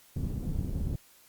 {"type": "low-pass noise", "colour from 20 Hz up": "pink", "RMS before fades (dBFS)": -32, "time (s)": [0.16, 0.96], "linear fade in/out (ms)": 5, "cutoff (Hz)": 200, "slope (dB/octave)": 12, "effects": ["white hiss -59 dBFS RMS until 1.28 s", "Opus 48 kbps"]}